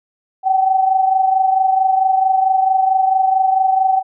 sine tone pair together, 760 / 784.5 Hz, F#5 / G5, +46 / +1 cents, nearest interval minor second, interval 55 cents, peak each -12 / -19 dBFS, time 0.43-4.03 s, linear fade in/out 50 ms, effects none

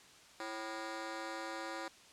15% pulse ring-modulated tone, 438.9 Hz, A4, 4 cents flat, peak -31 dBFS, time 0.4-1.88 s, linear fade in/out 2 ms, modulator 106 Hz, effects white hiss -59 dBFS RMS until 2.12 s + low-pass 7000 Hz 12 dB/octave

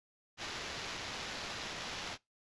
blue noise with sample-and-hold, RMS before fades -42 dBFS, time 0.37-2.18 s, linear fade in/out 50 ms, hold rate 8820 Hz, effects noise-tail reverb RT60 0.2 s tail -23 dB re dry + resampled to 22050 Hz

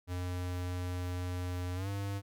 square tone with pitch glide, 89.8 to 99.64 Hz, F2 to G2, +49 to +29 cents, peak -35 dBFS, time 0.07-2.22 s, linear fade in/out 50 ms, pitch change +180 cents, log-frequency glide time 1.75-1.88 s, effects none

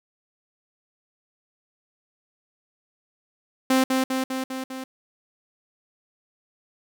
sawtooth tone with echo, 261.6 Hz, C4, in tune, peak -13 dBFS, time 3.7-3.84 s, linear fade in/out 5 ms, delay 200 ms, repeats 5, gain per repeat -3 dB, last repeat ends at 4.84 s, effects none

